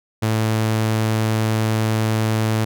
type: tone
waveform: sawtooth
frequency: 110 Hz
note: A2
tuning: in tune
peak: -13 dBFS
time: 0.22-2.65 s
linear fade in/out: 10 ms
effects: none